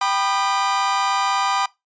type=chord; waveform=40% pulse; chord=G augmented; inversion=none; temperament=equal with one note detuned; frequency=784 / 987.8 / 1214 Hz; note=G5 / B5 / D#6; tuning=0 / 0 / -43 cents; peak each=-22 dBFS; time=0.01-1.66 s; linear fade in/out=5 ms; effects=noise-tail reverb RT60 0.2 s tail -20 dB re dry + resampled to 16000 Hz